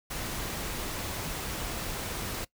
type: noise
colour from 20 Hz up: pink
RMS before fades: -35 dBFS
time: 0.1-2.45 s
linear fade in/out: 10 ms
effects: noise-tail reverb RT60 0.1 s tail -20 dB re dry